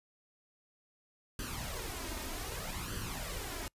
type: noise with flanger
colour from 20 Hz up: pink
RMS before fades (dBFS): -40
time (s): 1.39-3.68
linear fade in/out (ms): 2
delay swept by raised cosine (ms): 0.65 to 3.25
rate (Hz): 0.64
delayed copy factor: +0.65
effects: noise-tail reverb RT60 0.1 s tail -26 dB re dry + resampled to 32000 Hz